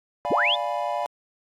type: chord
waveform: triangle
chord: D diminished seventh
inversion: none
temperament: equal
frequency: 587.3 / 698.5 / 830.6 / 987.8 Hz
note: D5 / F5 / Ab5 / Cb6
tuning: 0 / 0 / 0 / 0 cents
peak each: -28 / -27 / -29 / -29 dBFS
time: 0.25-1.06 s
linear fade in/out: 0 ms
type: linear sweep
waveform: sine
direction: up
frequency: 70.6 to 3681 Hz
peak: -19 dBFS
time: 0.3-0.56 s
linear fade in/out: 20 ms
effects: AAC 48 kbps